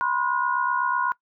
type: tone cluster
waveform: sine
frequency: 982 / 1050 / 1446 Hz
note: B5 / C6 / F#6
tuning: -10 / +6 / -40 cents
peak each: -26 dBFS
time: 0.01-1.12 s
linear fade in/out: 0 ms
effects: noise-tail reverb RT60 0.1 s tail -20 dB re dry